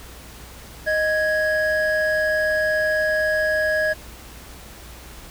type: tone pair together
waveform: triangle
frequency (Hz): 622.3 / 1661.3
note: D#5 / G#6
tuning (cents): 0 / 0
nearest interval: octave + perfect fourth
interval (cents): 1700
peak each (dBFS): -19 / -19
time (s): 0.86-3.94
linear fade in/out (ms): 20
effects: added 60 Hz sine -43 dBFS peak until 5.3 s + pink hiss -42 dBFS RMS until 5.3 s